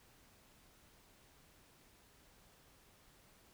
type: silence
effects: pink hiss -66 dBFS RMS until 3.53 s